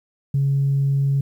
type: tone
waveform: sine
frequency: 138.59 Hz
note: C#3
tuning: in tune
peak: -15 dBFS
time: 0.34-1.21 s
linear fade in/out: 5 ms
effects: tanh soft clip ceiling -12 dBFS + 9-bit